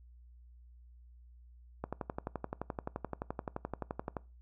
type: click train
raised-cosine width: 1 ms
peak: -22 dBFS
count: 28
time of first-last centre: 1.84-4.168 s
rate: 11.6 Hz
effects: noise-tail reverb RT60 0.3 s tail -22 dB re dry + added 60 Hz sine -54 dBFS peak until 4.41 s